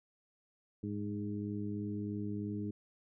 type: harmonic tone with a mistuned harmonic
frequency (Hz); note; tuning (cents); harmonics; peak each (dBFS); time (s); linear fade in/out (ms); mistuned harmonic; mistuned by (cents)
103.1; G#2; -12; 1 / 2 / 3 / 4; -41 / -39 / -41 / -47; 0.83-2.71; 5; 1; +23
effects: none